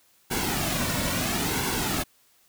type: noise with flanger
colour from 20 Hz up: pink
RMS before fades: -27 dBFS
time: 0.3-2.04 s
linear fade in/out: 20 ms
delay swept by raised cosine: 1.6 to 2.47 ms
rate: 0.74 Hz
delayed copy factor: -0.6
effects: white hiss -62 dBFS RMS until 2.48 s